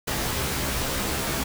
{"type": "noise with comb filter", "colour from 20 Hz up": "pink", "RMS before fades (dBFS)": -27, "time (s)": [0.07, 1.44], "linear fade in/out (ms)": 10, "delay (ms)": 15, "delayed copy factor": 0.9, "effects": []}